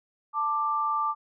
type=tone pair together; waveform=sine; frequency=884 / 1180 Hz; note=A5 / D6; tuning=+8 / +8 cents; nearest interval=perfect fourth; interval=500 cents; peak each=-30 / -25 dBFS; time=0.33-1.15 s; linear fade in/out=50 ms; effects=none